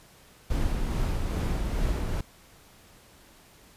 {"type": "noise with tremolo", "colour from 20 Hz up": "brown", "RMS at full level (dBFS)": -26, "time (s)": [0.5, 2.21], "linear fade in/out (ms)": 5, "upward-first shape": "sine", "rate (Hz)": 2.4, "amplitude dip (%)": 30, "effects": ["pink hiss -55 dBFS RMS until 3.76 s", "resampled to 32000 Hz"]}